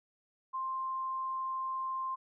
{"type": "tone", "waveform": "sine", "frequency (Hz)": 1051, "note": "C6", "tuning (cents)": 7, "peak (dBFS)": -33, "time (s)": [0.53, 2.16], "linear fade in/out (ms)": 20, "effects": []}